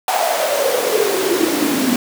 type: noise with high-pass filter sweep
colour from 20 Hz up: pink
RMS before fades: -17 dBFS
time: 0.08-1.96 s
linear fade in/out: 2 ms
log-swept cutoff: 760 to 240 Hz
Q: 8.3
effects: none